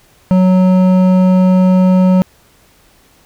sine tone with hard clipping, 185 Hz, F#3, in tune, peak -8 dBFS, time 0.31-2.22 s, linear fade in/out 0 ms, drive 10 dB, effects pink hiss -49 dBFS RMS until 3.25 s

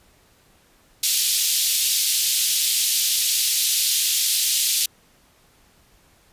pink high-pass noise, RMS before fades -20 dBFS, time 1.03-4.86 s, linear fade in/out 5 ms, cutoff 3300 Hz, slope 24 dB/octave, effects pink hiss -57 dBFS RMS until 6.32 s + resampled to 32000 Hz

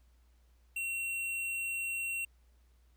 sine tone with tanh clipping, 2731 Hz, F7, 39 cents flat, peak -35 dBFS, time 0.76-2.25 s, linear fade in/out 5 ms, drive 15 dB, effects added 60 Hz sine -62 dBFS peak until 2.96 s + pink hiss -75 dBFS RMS until 2.96 s

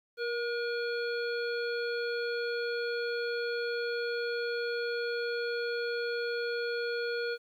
harmonic tone with a mistuned harmonic, 480 Hz, B4, 49 cents flat, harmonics 1 / 3 / 5 / 7 / 9, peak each -32 / -36 / -45 / -48 / -43 dBFS, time 0.17-7.38 s, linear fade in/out 50 ms, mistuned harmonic 1, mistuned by -28 cents, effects 11-bit

